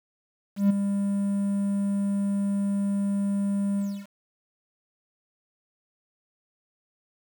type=tone with ADSR envelope; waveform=triangle; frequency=200 Hz; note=G3; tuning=35 cents sharp; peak=-13 dBFS; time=0.56-4.07 s; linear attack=140 ms; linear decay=10 ms; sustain=-8 dB; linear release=290 ms; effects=8-bit